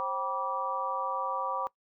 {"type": "harmonic tone with a mistuned harmonic", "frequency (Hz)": 193.7, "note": "G3", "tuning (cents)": -20, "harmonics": [3, 4, 5, 6], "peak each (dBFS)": [-37, -37, -34, -33], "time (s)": [0, 1.67], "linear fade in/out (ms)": 0, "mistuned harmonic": 3, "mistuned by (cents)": -150, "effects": ["noise-tail reverb RT60 0.1 s tail -21 dB re dry"]}